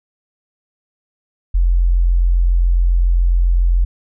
sine tone, 43.65 Hz, F1, in tune, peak -10 dBFS, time 1.54-3.85 s, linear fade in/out 10 ms, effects none

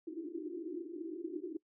white band-pass noise, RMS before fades -42 dBFS, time 0.07-1.57 s, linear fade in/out 5 ms, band 300 to 370 Hz, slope 96 dB/octave, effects noise-tail reverb RT60 0.1 s tail -21 dB re dry

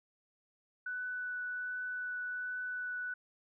sine tone with vibrato, 1488 Hz, F#6, 9 cents sharp, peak -36 dBFS, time 0.86-3.14 s, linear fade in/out 5 ms, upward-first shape triangle, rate 1.3 Hz, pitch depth 9 cents each way, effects none

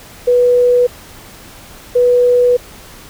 sine tone bursts at uneven times, 490.8 Hz, B4, 11 cents flat, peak -7 dBFS, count 2, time 0.27-0.87 / 1.95-2.57 s, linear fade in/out 10 ms, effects pink hiss -37 dBFS RMS until 3.09 s

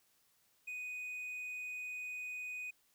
triangle tone, 2489 Hz, D#7, in tune, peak -39 dBFS, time 0.67-2.71 s, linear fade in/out 10 ms, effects white hiss -73 dBFS RMS until 2.94 s

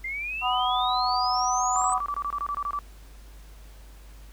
sine exponential sweep, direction up, 2067 to 8130 Hz, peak -29 dBFS, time 0.04-1.94 s, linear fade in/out 5 ms
harmonic tone, 249 Hz, B3, 14 cents sharp, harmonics 3 / 4 / 5, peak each -26 / -27 / -28 dBFS, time 0.41-2.01 s, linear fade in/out 50 ms
sine tone bursts, 1158 Hz, D6, 25 cents flat, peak -26 dBFS, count 13, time 1.76-2.789 s, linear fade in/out 0 ms, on 57 ms, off 24 ms
effects added 50 Hz sine -44 dBFS peak until 4.32 s + pink hiss -55 dBFS RMS until 4.32 s

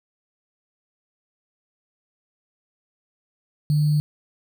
sine tone with sample-and-hold, 149.8 Hz, D3, 35 cents sharp, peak -16 dBFS, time 3.7-4 s, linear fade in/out 0 ms, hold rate 4410 Hz, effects none

